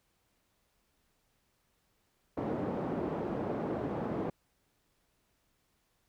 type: band-pass noise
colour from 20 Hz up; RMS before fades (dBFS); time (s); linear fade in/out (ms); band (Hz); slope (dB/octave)
pink; -35; 2.37-4.3; 5; 200 to 610; 12
effects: pink hiss -75 dBFS RMS until 6.08 s